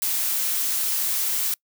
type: noise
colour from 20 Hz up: blue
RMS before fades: -24 dBFS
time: 0.02-1.54 s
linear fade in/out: 2 ms
effects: noise-tail reverb RT60 0.1 s tail -26 dB re dry